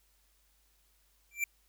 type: tone with exponential growth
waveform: square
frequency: 2349 Hz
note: D7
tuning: in tune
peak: -26 dBFS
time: 1.31-1.44 s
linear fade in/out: 2 ms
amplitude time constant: 28 ms
effects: added 50 Hz sine -70 dBFS peak until 1.68 s + white hiss -71 dBFS RMS until 1.68 s